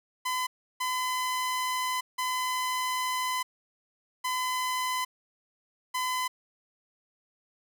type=tone bursts at uneven times; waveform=sawtooth; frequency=1014 Hz; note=B5; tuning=45 cents sharp; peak=-24 dBFS; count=5; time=0.25-0.47 / 0.8-2.01 / 2.18-3.43 / 4.24-5.05 / 5.94-6.28 s; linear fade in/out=10 ms; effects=11-bit